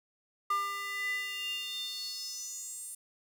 square tone with high-pass filter sweep, 399.5 Hz, G4, 33 cents sharp, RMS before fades -37 dBFS, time 0.5-2.95 s, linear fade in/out 5 ms, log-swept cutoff 1200 to 9300 Hz, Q 6.5, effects none

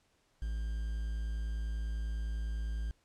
triangle tone with quantisation, 55 Hz, A1, in tune, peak -31 dBFS, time 0.42-2.91 s, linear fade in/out 0 ms, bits 9, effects pink hiss -72 dBFS RMS until 3.04 s + low-pass 9000 Hz 12 dB/octave

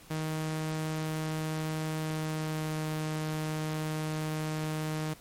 sawtooth tone with pitch glide, 156.8 to 155.36 Hz, D#3 to D#3, +14 to -2 cents, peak -27 dBFS, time 0.1-5.14 s, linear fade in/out 10 ms, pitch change -16 cents, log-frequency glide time 1.96-2.9 s, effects pink hiss -54 dBFS RMS until 5.2 s + MP3 64 kbps

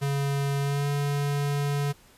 square tone with pitch glide, 140.2 to 143.15 Hz, C#3 to D3, +20 to -44 cents, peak -25 dBFS, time 0.01-1.93 s, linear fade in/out 20 ms, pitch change +36 cents, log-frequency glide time 0.6-0.88 s, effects pink hiss -56 dBFS RMS until 2.17 s + resampled to 32000 Hz

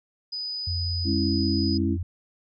sine tone, 4978 Hz, D#8, in tune, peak -29 dBFS, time 0.32-1.78 s, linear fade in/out 10 ms
sine tone with pitch glide, 87.4 to 88.01 Hz, F2 to F2, +2 to +14 cents, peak -26 dBFS, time 0.67-2.03 s, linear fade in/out 5 ms, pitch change +12 cents, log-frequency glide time 1.29-1.48 s
sine chord, C# minor, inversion second, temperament equal with one note detuned, 207.7 / 273.2 / 329.6 Hz, G#3 / C#4 / E4, 0 / -25 / 0 cents, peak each -27 dBFS, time 1.04-1.98 s, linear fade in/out 50 ms
effects none

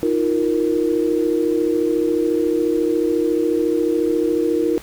sine chord, Eb suspended second, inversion none, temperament equal with one note detuned, 315.1 / 349.2 / 466.2 Hz, Eb4 / F4 / Bb4, +22 / 0 / 0 cents, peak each -20 dBFS, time 0.03-4.78 s, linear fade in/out 0 ms, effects pink hiss -41 dBFS RMS until 4.82 s

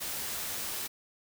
white noise, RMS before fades -36 dBFS, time 0-0.88 s, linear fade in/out 20 ms, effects none

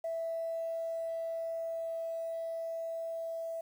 sine tone with level ramp, 659.3 Hz, E5, in tune, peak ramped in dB -32 to -35 dBFS, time 0.04-3.61 s, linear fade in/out 5 ms, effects tanh soft clip ceiling -28 dBFS + 10-bit

